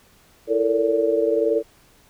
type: tone cluster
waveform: sine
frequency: 332.2 / 444.7 / 465.6 / 573 Hz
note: E4 / A4 / A#4 / D5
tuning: +13 / +18 / -2 / -43 cents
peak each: -25 / -20 / -24 / -23 dBFS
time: 0.47-1.63 s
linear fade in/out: 50 ms
effects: pink hiss -55 dBFS RMS until 2.09 s